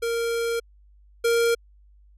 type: tone pair in turn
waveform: square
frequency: 464.5 / 466.2 Hz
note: A#4 / A#4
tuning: -6 / 0 cents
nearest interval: unison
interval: 6 cents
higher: second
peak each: -24 / -19 dBFS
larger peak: second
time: 0.02-0.6 / 1.24-1.55 s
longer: first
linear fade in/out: 10 ms
effects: added 50 Hz sine -51 dBFS peak until 2.17 s + resampled to 32000 Hz